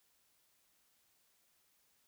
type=silence; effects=white hiss -74 dBFS RMS until 2.07 s